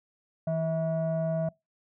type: tone pair together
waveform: sine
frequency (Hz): 161.9 / 647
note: E3 / E5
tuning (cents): -31 / -32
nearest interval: 2 octaves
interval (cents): 2399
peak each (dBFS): -27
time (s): 0.47-1.49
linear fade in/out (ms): 5
effects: noise-tail reverb RT60 0.2 s tail -24 dB re dry + tanh soft clip ceiling -22 dBFS